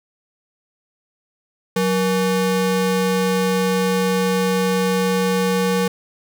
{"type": "ring-modulated tone", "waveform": "square", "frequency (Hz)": 329.6, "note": "E4", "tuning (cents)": 0, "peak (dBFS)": -14, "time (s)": [1.76, 5.88], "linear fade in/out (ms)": 5, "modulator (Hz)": 145, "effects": []}